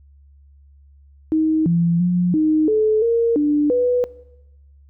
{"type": "tone with pitch steps", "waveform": "sine", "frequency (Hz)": [314.9, 169.8, 177.9, 310.4, 432.3, 463.9, 295.2, 493.2], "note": ["D#4", "F3", "F3", "D#4", "A4", "A#4", "D4", "B4"], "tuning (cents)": [21, -48, 32, -4, -31, -8, 9, -2], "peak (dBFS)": -14, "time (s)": [1.32, 4.04], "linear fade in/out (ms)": 0, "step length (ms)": 340, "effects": ["noise-tail reverb RT60 1.0 s tail -21 dB re dry", "added 70 Hz sine -46 dBFS peak until 4.89 s"]}